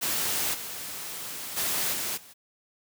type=noise with level steps; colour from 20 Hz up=white; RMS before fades=-28 / -37 / -28 / -31 / -50 dBFS; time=0.01-2.34 s; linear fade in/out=20 ms; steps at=0.53 / 1.56 / 1.92 / 2.16 s; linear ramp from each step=20 ms; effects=high-pass 80 Hz 12 dB/octave